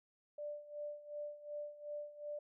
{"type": "tone with tremolo", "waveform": "sine", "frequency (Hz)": 590, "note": "D5", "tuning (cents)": 8, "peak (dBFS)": -40, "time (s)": [0.38, 2.39], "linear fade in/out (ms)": 5, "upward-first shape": "sine", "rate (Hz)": 2.7, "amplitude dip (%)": 80, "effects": []}